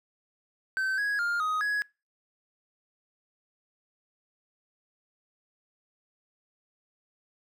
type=tone with pitch steps; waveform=triangle; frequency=1541 / 1661 / 1406 / 1253 / 1674 Hz; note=G6 / G#6 / F6 / D#6 / G#6; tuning=-30 / 0 / +11 / +12 / +13 cents; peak=-24 dBFS; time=0.77-1.82 s; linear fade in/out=0 ms; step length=210 ms; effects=noise-tail reverb RT60 0.3 s tail -25 dB re dry